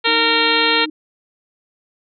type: harmonic tone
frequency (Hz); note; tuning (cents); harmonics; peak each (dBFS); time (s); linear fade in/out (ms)
460.8; A#4; -20; 1 / 2 / 3 / 4 / 5 / 6 / 7 / 8 / 9; -22 / -22 / -22 / -22 / -22 / -22 / -22 / -22 / -22; 0.04-0.86; 20
type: tone with pitch glide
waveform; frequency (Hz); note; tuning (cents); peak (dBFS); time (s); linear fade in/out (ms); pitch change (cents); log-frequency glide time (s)
sine; 311.1 to 307.9; D#4 to D#4; 0 to -18; -25; 0.07-0.9; 5; -18; 0.23-0.42
effects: none